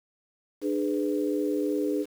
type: chord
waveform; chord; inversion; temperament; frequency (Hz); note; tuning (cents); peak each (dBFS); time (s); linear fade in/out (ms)
sine; G# diminished; second; just; 299 / 415.3 / 498.4; D4 / G#4 / B4; +31 / 0 / +16; -27 / -29 / -32; 0.61-2.06; 50
effects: 8-bit